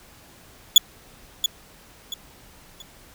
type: tone with echo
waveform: 35% pulse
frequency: 3426 Hz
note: A7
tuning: 47 cents flat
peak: -5 dBFS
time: 0.76-0.78 s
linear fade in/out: 2 ms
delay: 680 ms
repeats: 3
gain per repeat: -10 dB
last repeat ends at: 2.82 s
effects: pink hiss -50 dBFS RMS until 3.14 s